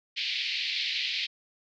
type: band-pass noise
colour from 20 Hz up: white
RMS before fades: -31 dBFS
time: 0.16-1.27 s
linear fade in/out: 20 ms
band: 2100 to 4500 Hz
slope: 48 dB/octave
effects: none